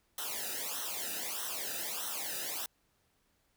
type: noise with flanger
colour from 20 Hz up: white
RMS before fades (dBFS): -38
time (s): 0.18-2.66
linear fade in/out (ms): 2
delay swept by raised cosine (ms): 0.42 to 0.93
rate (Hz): 1.6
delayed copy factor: -0.9
effects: pink hiss -74 dBFS RMS until 3.56 s